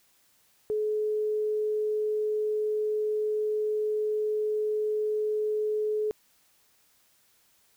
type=tone; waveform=sine; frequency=426.6 Hz; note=G#4; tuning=46 cents sharp; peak=-25 dBFS; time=0.7-6.11 s; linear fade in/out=0 ms; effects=white hiss -65 dBFS RMS until 7.76 s